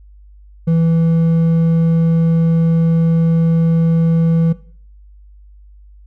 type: tone with hard clipping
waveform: sine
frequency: 164.81 Hz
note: E3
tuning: in tune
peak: -12 dBFS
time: 0.67-4.53 s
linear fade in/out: 10 ms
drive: 5 dB
effects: noise-tail reverb RT60 0.5 s tail -18 dB re dry + added 50 Hz sine -39 dBFS peak until 6.06 s